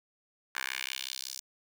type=tone with high-pass filter sweep; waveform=10% pulse; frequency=65.41 Hz; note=C2; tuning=in tune; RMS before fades=-38 dBFS; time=0.55-1.4 s; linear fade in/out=5 ms; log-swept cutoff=1500 to 5900 Hz; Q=1.9; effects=none